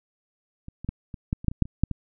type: clicks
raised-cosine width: 5 ms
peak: -26 / -24 / -15 / -23 / -12 / -25 / -7 / -23 / -6 / -27 / -7 / -16 dBFS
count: 12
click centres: 0.684 / 0.846 / 0.89 / 1.142 / 1.329 / 1.445 / 1.483 / 1.515 / 1.623 / 1.655 / 1.836 / 1.913 s
effects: none